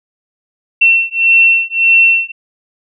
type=beating tone pair; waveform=sine; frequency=2704 / 2705.7 Hz; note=E7 / E7; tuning=+43 / +45 cents; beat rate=1.7 Hz; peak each=-10 dBFS; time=0.81-2.32 s; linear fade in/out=10 ms; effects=none